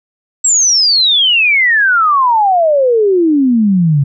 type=exponential sweep; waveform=sine; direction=down; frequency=7770 to 135.4 Hz; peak=-7 dBFS; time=0.44-4.04 s; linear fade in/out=10 ms; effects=none